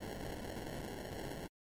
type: noise with sample-and-hold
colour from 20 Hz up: violet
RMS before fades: -44 dBFS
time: 0-1.48 s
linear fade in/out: 20 ms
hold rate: 1225 Hz
effects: MP3 64 kbps